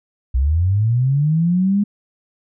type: linear sweep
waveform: sine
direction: up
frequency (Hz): 60.1 to 207.7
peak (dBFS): -13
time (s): 0.34-1.84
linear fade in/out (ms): 10
effects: none